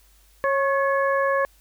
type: harmonic tone with a mistuned harmonic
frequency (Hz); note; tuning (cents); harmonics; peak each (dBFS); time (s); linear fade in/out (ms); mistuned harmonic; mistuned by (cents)
548; C#5; -20; 1 / 2 / 3 / 4; -21 / -24 / -26 / -40; 0.44-1.45; 0; 3; +57
effects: added 50 Hz sine -55 dBFS peak until 1.6 s + white hiss -59 dBFS RMS until 1.6 s